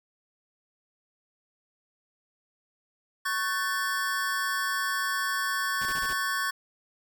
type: chord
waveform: square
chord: F# minor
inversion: second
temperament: equal with one note detuned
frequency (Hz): 1108.7 / 1517.2 / 1760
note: C#6 / F#6 / A6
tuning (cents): 0 / +43 / 0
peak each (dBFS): -32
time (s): 3.25-6.51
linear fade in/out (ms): 10
type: noise bursts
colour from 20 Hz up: pink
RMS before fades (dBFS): -40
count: 5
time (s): 5.81-6.134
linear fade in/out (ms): 5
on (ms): 48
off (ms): 21
effects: none